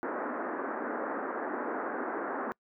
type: band-pass noise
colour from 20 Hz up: pink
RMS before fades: -35 dBFS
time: 0.03-2.52 s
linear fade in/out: 0 ms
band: 240 to 1700 Hz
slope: 48 dB/octave
effects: noise-tail reverb RT60 0.1 s tail -26 dB re dry

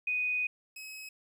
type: tone pair in turn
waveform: sine / sawtooth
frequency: 2489 / 2557 Hz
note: D#7 / D#7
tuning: 0 / +47 cents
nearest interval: unison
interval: 47 cents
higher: second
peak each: -28 / -39 dBFS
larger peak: first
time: 0.07-0.47 / 0.76-1.09 s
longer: first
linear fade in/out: 5 ms
effects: 11-bit

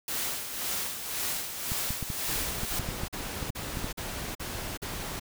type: noise with tremolo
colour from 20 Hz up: white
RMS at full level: -31 dBFS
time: 0.08-2.79 s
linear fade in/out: 2 ms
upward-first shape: sine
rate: 1.9 Hz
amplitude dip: 55%
type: clicks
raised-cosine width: 5 ms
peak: -21 dBFS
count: 12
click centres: 1.719 / 1.906 / 2.027 / 2.102 / 2.634 / 2.796 / 2.889 / 3.035 / 3.428 / 3.501 / 3.772 / 3.844 s
type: noise bursts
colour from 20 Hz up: pink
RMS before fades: -36 dBFS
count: 7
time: 2.28-5.198 s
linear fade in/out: 10 ms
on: 380 ms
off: 43 ms
effects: none

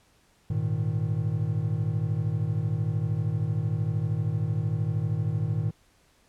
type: chord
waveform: triangle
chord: Ab suspended second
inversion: none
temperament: just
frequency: 103.83 / 116.8 / 155.74 Hz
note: Ab2 / Bb2 / Eb3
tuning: 0 / +4 / +2 cents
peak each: -27 dBFS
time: 0.5-5.71 s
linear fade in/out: 5 ms
effects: pink hiss -63 dBFS RMS until 6.28 s + low-pass 11000 Hz 12 dB/octave

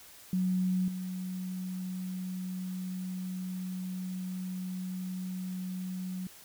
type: tone with level steps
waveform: sine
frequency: 184.4 Hz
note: F#3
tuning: 6 cents flat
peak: -26 / -34 dBFS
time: 0.33-6.27 s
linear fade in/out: 2 ms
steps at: 0.88 s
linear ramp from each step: 2 ms
effects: white hiss -53 dBFS RMS until 6.44 s

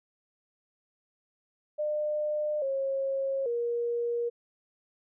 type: tone with pitch steps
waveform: sine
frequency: 602 / 542 / 473.5 Hz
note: D5 / C#5 / A#4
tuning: +43 / -39 / +27 cents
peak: -27 dBFS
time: 1.78-4.3 s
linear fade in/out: 20 ms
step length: 840 ms
effects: none

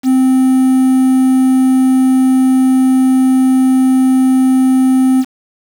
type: tone with quantisation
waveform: triangle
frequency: 260 Hz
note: C4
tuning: 11 cents flat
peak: -5 dBFS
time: 0.03-5.25 s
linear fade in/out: 50 ms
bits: 5
effects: none

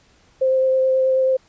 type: tone with vibrato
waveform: sine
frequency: 523.3 Hz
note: C5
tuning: in tune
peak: -14 dBFS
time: 0.41-1.37 s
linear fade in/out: 10 ms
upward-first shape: sine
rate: 9.3 Hz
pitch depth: 9 cents each way
effects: pink hiss -56 dBFS RMS until 1.48 s + resampled to 16000 Hz

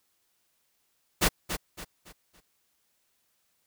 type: noise with echo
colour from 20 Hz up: pink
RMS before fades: -22 dBFS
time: 1.21-1.29 s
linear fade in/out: 20 ms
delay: 280 ms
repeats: 4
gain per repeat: -9 dB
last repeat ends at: 2.41 s
effects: white hiss -73 dBFS RMS until 3.66 s

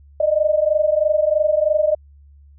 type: tone pair together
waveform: sine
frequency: 599.2 / 622.3 Hz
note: D5 / D#5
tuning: +35 / 0 cents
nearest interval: minor second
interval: 65 cents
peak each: -17 dBFS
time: 0.2-1.95 s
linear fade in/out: 5 ms
effects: added 71 Hz sine -44 dBFS peak until 2.58 s

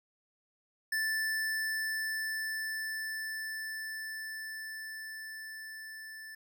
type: tone with level ramp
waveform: square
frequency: 1760 Hz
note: A6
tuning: in tune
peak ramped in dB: -30 to -45 dBFS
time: 0.92-6.35 s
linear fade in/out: 5 ms
effects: none

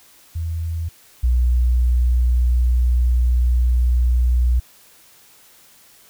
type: tone pair in turn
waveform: sine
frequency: 82.2 / 61.03 Hz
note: E2 / B1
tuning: -4 / -20 cents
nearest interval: perfect fourth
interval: 516 cents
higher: first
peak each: -21 / -13 dBFS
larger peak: second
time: 0.35-0.89 / 1.23-4.6 s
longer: second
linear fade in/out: 10 ms
effects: white hiss -50 dBFS RMS until 6.09 s

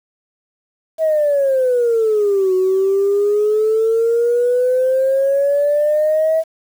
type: exponential two-way sweep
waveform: sine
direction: down then up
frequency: 649 to 370 to 649 Hz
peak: -11 dBFS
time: 0.98-6.44 s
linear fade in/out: 50 ms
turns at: 2.54 s
effects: tanh soft clip ceiling -8 dBFS + 7-bit

